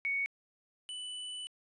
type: tone pair in turn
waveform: sine / square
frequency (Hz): 2227 / 2983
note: C#7 / F#7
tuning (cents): +7 / +13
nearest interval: perfect fourth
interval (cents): 506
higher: second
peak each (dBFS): -30 / -40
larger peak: first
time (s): 0.05-0.26 / 0.89-1.47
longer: second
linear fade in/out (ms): 0
effects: resampled to 24000 Hz + 12-bit